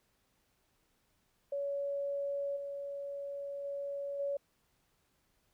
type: tone with level steps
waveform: sine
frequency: 563 Hz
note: C#5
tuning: 27 cents sharp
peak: -33 / -38 / -36 / -32 dBFS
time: 1.52-4.37 s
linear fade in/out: 5 ms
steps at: 2.56 / 3.64 / 4.19 s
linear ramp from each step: 10 ms
effects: pink hiss -75 dBFS RMS until 5.53 s